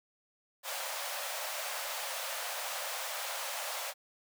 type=high-pass noise; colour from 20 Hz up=pink; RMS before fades=-38 dBFS; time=0.63-3.94 s; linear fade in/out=50 ms; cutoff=520 Hz; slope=96 dB/octave; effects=none